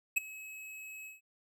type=tone with ADSR envelope; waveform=square; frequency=2568 Hz; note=E7; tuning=46 cents flat; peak=-24 dBFS; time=0.16-1.21 s; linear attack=14 ms; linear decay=13 ms; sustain=-21 dB; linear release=150 ms; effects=none